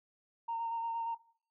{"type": "tone with vibrato", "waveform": "sine", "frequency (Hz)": 920, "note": "A#5", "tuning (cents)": -23, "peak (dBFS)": -33, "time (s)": [0.48, 1.15], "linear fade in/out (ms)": 10, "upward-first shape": "square", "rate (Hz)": 8.6, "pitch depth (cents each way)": 13, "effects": ["noise-tail reverb RT60 0.5 s tail -19 dB re dry", "tanh soft clip ceiling -29 dBFS"]}